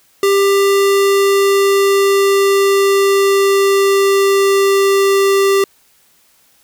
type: tone with pitch glide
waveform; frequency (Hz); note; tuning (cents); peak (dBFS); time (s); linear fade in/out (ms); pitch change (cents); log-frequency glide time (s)
square; 396.2 to 393.2; G4 to G4; +18 to +5; -10; 0.23-5.64; 2; -13; 0.63-5.36
effects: white hiss -53 dBFS RMS until 6.63 s